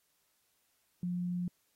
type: tone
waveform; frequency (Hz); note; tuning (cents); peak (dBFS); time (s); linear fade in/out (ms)
sine; 177.4; F3; +27; -32; 1.03-1.48; 2
effects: white hiss -75 dBFS RMS until 1.75 s + AAC 48 kbps